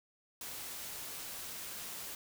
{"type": "noise", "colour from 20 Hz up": "white", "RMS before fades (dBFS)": -44, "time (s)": [0.41, 2.15], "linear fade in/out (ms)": 2, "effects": []}